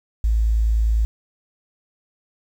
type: tone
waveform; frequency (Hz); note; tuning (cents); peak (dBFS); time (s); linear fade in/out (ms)
sine; 55; A1; 0; -15; 0.24-1.05; 0
effects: 8-bit